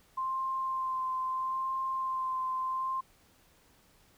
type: tone with vibrato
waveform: sine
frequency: 1046.5 Hz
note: C6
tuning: in tune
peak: -30 dBFS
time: 0.17-3.01 s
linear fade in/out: 10 ms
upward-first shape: sine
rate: 0.76 Hz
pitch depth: 15 cents each way
effects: pink hiss -64 dBFS RMS until 4.17 s